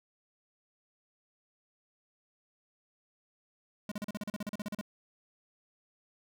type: tone bursts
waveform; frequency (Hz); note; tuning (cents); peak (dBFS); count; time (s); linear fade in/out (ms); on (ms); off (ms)
square; 207.7; G#3; 0; -35; 15; 3.89-4.812; 2; 26; 38
effects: none